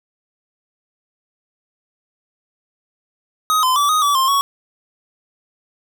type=tone with pitch steps; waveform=square; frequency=1257 / 1025 / 1155 / 1248 / 1149 / 1055 / 1116 Hz; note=D#6 / C6 / D6 / D#6 / D6 / C6 / C#6; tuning=+17 / -36 / -29 / +5 / -38 / +14 / +11 cents; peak=-14 dBFS; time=3.5-4.41 s; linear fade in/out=0 ms; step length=130 ms; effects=none